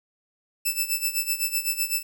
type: tone with tremolo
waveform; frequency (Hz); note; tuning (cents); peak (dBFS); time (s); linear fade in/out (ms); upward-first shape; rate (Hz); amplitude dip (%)
5% pulse; 2637; E7; 0; -12; 0.65-2.03; 10; sine; 7.9; 80
effects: 9-bit